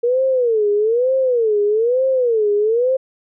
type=tone with vibrato; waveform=sine; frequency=466.2 Hz; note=A#4; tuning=in tune; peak=-13 dBFS; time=0.03-2.97 s; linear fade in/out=10 ms; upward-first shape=sine; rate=1.1 Hz; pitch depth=220 cents each way; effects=none